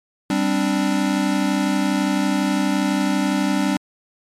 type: chord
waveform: square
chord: G suspended fourth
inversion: none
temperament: equal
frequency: 196 / 261.6 / 293.7 Hz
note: G3 / C4 / D4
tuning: 0 / 0 / 0 cents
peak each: -22 / -24 / -22 dBFS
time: 0.3-3.77 s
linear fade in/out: 2 ms
effects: low-pass 10000 Hz 12 dB/octave + MP3 64 kbps